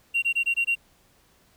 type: tone bursts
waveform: triangle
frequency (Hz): 2757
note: F7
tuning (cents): -23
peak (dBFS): -17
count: 6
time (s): 0.14-0.754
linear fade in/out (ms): 20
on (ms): 84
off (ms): 22
effects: tanh soft clip ceiling -17 dBFS + pink hiss -61 dBFS RMS until 1.56 s